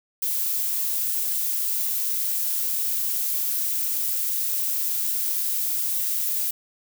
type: noise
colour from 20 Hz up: violet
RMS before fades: -25 dBFS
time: 0.22-6.51 s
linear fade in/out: 5 ms
effects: none